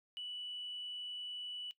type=tone with frequency modulation; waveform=sine; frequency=2960 Hz; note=F#7; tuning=in tune; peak=-40 dBFS; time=0.17-1.71 s; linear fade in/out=0 ms; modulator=51.2 Hz; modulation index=0.31; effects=noise-tail reverb RT60 0.1 s tail -17 dB re dry + tanh soft clip ceiling -36 dBFS